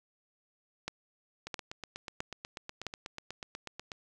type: two click trains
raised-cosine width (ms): 0.2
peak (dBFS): -23 / -18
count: 21 / 4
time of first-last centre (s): 1.47-3.918 / 0.88-2.867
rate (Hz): 8.17 / 1.51
effects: none